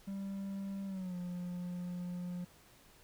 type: tone with pitch glide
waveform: triangle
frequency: 196 to 177.67 Hz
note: G3 to F3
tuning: 0 to +30 cents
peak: -36 dBFS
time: 0.07-2.45 s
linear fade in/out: 10 ms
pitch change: -170 cents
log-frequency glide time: 0.86-1.16 s
effects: pink hiss -62 dBFS RMS until 3.03 s